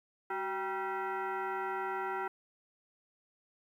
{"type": "tone with frequency modulation", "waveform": "sine", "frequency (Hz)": 204, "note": "G#3", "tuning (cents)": -31, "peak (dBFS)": -33, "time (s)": [0.3, 2.28], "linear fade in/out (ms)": 5, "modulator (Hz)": 581, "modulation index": 2.5, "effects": ["11-bit"]}